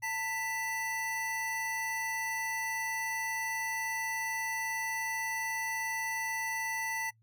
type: tone pair together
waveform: square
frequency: 895.9 / 1975.5 Hz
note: A5 / B6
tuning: +31 / 0 cents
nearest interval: octave + major second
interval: 1369 cents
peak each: -38 / -35 dBFS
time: 0.02-7.11 s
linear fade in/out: 20 ms
effects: noise-tail reverb RT60 0.1 s tail -24 dB re dry + added 112 Hz sine -64 dBFS peak until 7.22 s